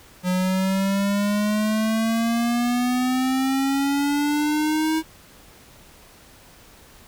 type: exponential sweep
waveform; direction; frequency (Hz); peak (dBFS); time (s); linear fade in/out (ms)
square; up; 180.8 to 320; -20; 0.23-5.03; 50
effects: pink hiss -49 dBFS RMS until 7.07 s